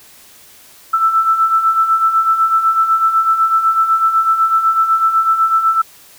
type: beating tone pair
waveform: sine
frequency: 1318.5 / 1326.5 Hz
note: E6 / E6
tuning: 0 / +10 cents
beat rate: 8 Hz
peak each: -18 / -11 dBFS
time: 0.93-5.82 s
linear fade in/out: 10 ms
effects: white hiss -43 dBFS RMS until 6.18 s